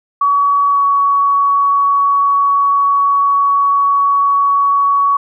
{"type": "tone with pitch glide", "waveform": "sine", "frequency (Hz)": [1132, 1123.5], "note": ["C#6", "C#6"], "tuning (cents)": [36, 23], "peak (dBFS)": -9, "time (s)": [0.21, 5.17], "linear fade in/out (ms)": 5, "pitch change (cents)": -13, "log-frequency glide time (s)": [0.7, 0.81], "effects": []}